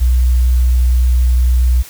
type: tone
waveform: sine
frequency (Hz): 61.74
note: B1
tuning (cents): 0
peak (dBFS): -8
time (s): 0-1.83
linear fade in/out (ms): 20
effects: white hiss -36 dBFS RMS until 1.89 s